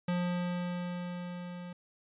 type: tone with level ramp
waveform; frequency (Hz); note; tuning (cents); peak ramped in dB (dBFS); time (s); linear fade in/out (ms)
square; 177.1; F3; +24; -29 to -42; 0.08-1.73; 5
effects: resampled to 8000 Hz